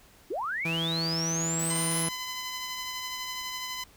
sine linear sweep, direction up, 293.7 to 10548 Hz, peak -29 dBFS, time 0.3-2.09 s, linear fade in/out 10 ms
sawtooth tone, 164.81 Hz, E3, in tune, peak -26 dBFS, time 0.65-2.09 s, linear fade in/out 5 ms
white noise bursts, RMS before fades -40 dBFS, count 3, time 1.59-2.034 s, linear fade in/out 5 ms, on 130 ms, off 27 ms
10% pulse tone with tremolo, 1014 Hz, B5, 45 cents sharp, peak -24 dBFS, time 1.7-3.84 s, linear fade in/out 5 ms, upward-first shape sine, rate 12 Hz, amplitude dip 25%
effects pink hiss -57 dBFS RMS until 3.96 s

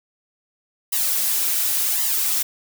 blue noise with flanger, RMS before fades -21 dBFS, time 0.92-2.43 s, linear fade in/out 10 ms, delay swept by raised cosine 1 to 5.1 ms, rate 0.9 Hz, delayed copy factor +0.85, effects none

